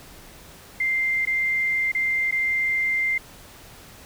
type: tone with dropouts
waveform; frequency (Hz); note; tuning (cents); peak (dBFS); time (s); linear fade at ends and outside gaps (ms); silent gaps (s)
sine; 2093; C7; 0; -20; 0.8-3.18; 5; 1.253-1.271 / 1.918-1.948 / 2.311-2.323
effects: pink hiss -46 dBFS RMS until 4.05 s